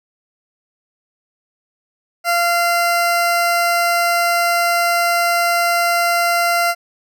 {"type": "tone", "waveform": "20% pulse", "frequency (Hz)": 690, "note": "F5", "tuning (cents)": -21, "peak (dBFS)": -9, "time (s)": [2.24, 6.75], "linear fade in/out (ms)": 50, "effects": []}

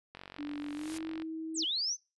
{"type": "click train", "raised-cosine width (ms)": 0.3, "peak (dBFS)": -29, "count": 51, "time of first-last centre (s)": [0.15, 1.221], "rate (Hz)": 46.7}
{"type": "tone with pitch glide", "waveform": "sine", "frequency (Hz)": [292.3, 320.6], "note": ["D4", "E4"], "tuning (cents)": [-8, -48], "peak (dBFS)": -36, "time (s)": [0.38, 1.65], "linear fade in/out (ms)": 20, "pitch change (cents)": 160, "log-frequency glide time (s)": [0.74, 0.95]}
{"type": "noise with exponential growth", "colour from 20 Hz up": "white", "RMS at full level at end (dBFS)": -41, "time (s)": [0.47, 0.98], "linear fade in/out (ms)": 5, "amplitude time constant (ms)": 110}
{"type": "linear two-way sweep", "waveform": "sine", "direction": "down then up", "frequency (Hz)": [8870, 2875, 6280], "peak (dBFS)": -30, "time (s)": [1.54, 1.97], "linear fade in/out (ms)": 50, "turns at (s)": 1.64}
{"effects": ["noise-tail reverb RT60 0.3 s tail -26 dB re dry", "resampled to 24000 Hz"]}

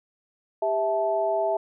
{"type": "tone cluster", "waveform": "sine", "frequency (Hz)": [398.7, 654, 872], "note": ["G4", "E5", "A5"], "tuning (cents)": [29, -14, -16], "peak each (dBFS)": [-29, -23, -29], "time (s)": [0.62, 1.57], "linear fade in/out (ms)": 5, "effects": []}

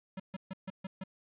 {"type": "tone bursts", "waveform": "square", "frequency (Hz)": 190, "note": "F#3", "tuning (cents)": 46, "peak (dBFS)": -38, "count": 6, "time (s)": [0.17, 1.038], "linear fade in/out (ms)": 5, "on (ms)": 28, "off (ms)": 140, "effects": ["resampled to 8000 Hz", "11-bit"]}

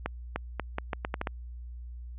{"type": "accelerating click train", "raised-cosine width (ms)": 0.5, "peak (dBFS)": -15, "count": 9, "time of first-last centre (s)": [0.06, 1.272], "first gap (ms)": 300, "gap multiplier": 0.79, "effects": ["added 60 Hz sine -39 dBFS peak until 2.18 s", "resampled to 8000 Hz"]}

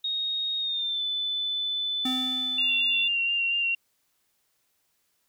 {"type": "tone with pitch glide", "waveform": "sine", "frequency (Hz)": [3735, 3505], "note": ["A#7", "A7"], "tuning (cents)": [3, -7], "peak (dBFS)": -26, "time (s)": [0.04, 3.08], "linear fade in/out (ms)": 5, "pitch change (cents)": -110, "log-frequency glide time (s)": [0.59, 1.03]}
{"type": "tone with exponential decay", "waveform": "square", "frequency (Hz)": 256.4, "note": "C4", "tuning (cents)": -35, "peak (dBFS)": -27, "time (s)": [2.05, 3.3], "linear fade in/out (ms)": 5, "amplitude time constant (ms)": 270}
{"type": "tone with vibrato", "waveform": "sine", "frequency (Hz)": 2769, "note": "F7", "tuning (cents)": -15, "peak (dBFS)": -23, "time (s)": [2.58, 3.75], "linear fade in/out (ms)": 5, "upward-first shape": "sine", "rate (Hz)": 4.3, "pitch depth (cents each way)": 20}
{"effects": ["white hiss -72 dBFS RMS until 5.28 s"]}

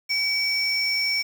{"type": "tone pair together", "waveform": "triangle", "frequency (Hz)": [2278, 5425], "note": ["C#7", "E8"], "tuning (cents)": [47, 49], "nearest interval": "octave + minor third", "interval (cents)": 1502, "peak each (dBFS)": -22, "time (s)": [0.09, 1.23], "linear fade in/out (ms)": 20, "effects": ["tanh soft clip ceiling -14 dBFS", "7-bit"]}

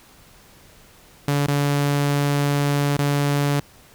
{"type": "tone with dropouts", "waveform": "sawtooth", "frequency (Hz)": 143.3, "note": "D3", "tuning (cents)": -42, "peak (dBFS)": -14, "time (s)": [1.28, 3.6], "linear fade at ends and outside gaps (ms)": 2, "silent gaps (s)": [[1.465, 1.483], [2.967, 2.988]], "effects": ["pink hiss -50 dBFS RMS until 3.94 s"]}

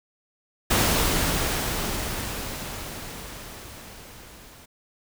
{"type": "noise with level ramp", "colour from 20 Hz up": "pink", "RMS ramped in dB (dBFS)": [-20, -48], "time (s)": [0.7, 4.66], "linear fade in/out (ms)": 10, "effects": []}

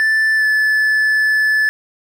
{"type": "tone with pitch glide", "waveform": "triangle", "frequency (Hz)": [1760, 1735.8], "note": ["A6", "A6"], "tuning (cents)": [0, -24], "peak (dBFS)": -10, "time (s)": [0, 1.69], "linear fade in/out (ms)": 0, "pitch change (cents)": -24, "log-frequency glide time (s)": [0.36, 0.45], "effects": []}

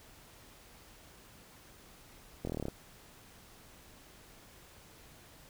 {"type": "slowing click train", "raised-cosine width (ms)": 2, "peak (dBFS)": -23, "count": 10, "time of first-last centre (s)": [2.45, 2.684], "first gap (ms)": 23, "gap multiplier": 1.03, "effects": ["pink hiss -57 dBFS RMS until 5.49 s"]}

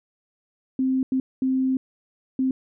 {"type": "tone bursts at uneven times", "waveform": "sine", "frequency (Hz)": 261.6, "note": "C4", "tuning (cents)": 0, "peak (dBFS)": -19, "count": 4, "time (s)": [[0.79, 1.03], [1.12, 1.2], [1.42, 1.77], [2.39, 2.51]], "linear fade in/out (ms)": 2, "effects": []}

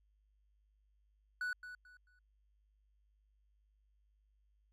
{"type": "tone with echo", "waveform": "triangle", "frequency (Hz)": 1480, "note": "F#6", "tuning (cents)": 0, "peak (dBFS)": -34, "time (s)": [1.41, 1.53], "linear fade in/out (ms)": 2, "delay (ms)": 220, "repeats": 3, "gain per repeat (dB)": -11, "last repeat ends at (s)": 2.19, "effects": ["added 51 Hz sine -70 dBFS peak until 4.72 s"]}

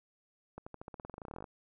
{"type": "accelerating click train", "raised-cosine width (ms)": 1, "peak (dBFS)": -30, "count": 21, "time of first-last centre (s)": [0.58, 1.442], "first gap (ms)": 85, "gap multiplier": 0.92, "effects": []}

